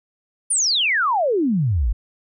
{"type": "exponential sweep", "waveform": "sine", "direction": "down", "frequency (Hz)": [9956, 46.56], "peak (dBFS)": -16, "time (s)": [0.5, 1.93], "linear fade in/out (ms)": 10, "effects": []}